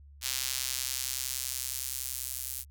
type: tone with high-pass filter sweep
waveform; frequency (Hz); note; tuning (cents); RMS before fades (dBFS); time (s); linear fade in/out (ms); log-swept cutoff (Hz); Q
sawtooth; 130.7; C3; -1; -35; 0.21-2.65; 50; 4200 to 10000; 0.76
effects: added 71 Hz sine -50 dBFS peak until 2.7 s